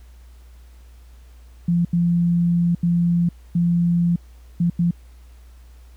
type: tone bursts at uneven times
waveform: sine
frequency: 172.1 Hz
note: F3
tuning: 25 cents flat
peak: -15 dBFS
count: 6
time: 1.68-1.85 / 1.93-2.75 / 2.83-3.29 / 3.55-4.16 / 4.6-4.7 / 4.79-4.91 s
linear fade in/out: 5 ms
effects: added 60 Hz sine -42 dBFS peak until 5.96 s + pink hiss -58 dBFS RMS until 5.96 s